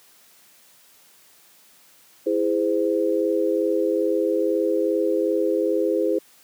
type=chord; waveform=sine; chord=E augmented; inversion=none; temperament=just; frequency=329.6 / 412 / 515 Hz; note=E4 / G#4 / B#4; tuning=0 / -14 / -28 cents; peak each=-23 dBFS; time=2.26-6.19 s; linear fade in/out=10 ms; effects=white hiss -54 dBFS RMS until 6.43 s + high-pass 150 Hz 12 dB/octave